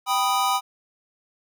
square chord, G augmented, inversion none, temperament equal, 784 / 987.8 / 1244.5 Hz, G5 / B5 / D#6, 0 / 0 / 0 cents, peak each -25 dBFS, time 0.06-0.61 s, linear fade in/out 50 ms, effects none

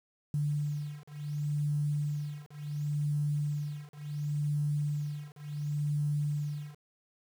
sine beating tone pair, 146.83 / 147.53 Hz, D3 / D3, 0 / +8 cents, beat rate 0.7 Hz, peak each -33 / -33 dBFS, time 0.34-6.79 s, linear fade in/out 2 ms, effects 9-bit

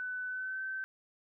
sine tone with pitch glide, 1500 to 1542.2 Hz, F#6 to G6, +23 to -29 cents, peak -35 dBFS, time 0-0.84 s, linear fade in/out 0 ms, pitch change +48 cents, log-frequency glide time 0.26-0.62 s, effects none

